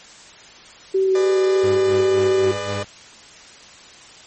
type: tone with vibrato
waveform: sine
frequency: 381.1 Hz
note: G4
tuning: 49 cents flat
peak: -14 dBFS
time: 0.94-2.52 s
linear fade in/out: 10 ms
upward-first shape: square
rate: 3.6 Hz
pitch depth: 8 cents each way
type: chord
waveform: sawtooth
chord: G# diminished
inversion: none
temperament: just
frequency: 415.3 / 498.4 / 598 Hz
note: G#4 / B4 / D5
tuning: 0 / +16 / +31 cents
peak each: -28 / -27 / -23 dBFS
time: 1.15-2.83 s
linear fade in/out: 2 ms
type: tone with tremolo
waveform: sawtooth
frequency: 101 Hz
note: G#2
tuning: 48 cents flat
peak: -21 dBFS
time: 1.63-2.85 s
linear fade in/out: 10 ms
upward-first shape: sine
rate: 3.8 Hz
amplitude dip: 75%
effects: white hiss -43 dBFS RMS until 4.26 s + MP3 32 kbps